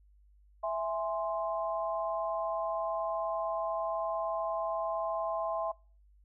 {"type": "chord", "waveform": "sine", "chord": "E augmented", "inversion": "none", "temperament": "equal", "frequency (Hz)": [659.3, 830.6, 1046.5], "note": ["E5", "G#5", "B#5"], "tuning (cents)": [0, 0, 0], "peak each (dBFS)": [-32, -38, -36], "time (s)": [0.63, 5.72], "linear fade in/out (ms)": 10, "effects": ["noise-tail reverb RT60 0.4 s tail -25 dB re dry", "added 50 Hz sine -59 dBFS peak until 6.24 s"]}